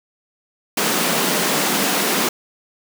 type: high-pass noise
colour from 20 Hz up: pink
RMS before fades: -19 dBFS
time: 0.77-2.29 s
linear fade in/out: 5 ms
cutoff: 170 Hz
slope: 48 dB/octave
effects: none